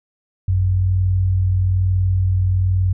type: tone pair together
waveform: sine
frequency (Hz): 52.18 / 93.3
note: G#1 / F#2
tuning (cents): +9 / +15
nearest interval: minor seventh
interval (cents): 1006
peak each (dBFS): -24 / -14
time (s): 0.48-2.93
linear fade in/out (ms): 5
effects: none